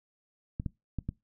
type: clicks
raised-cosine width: 5 ms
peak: -20 dBFS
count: 4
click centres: 0.599 / 0.662 / 0.987 / 1.09 s
effects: noise-tail reverb RT60 0.2 s tail -22 dB re dry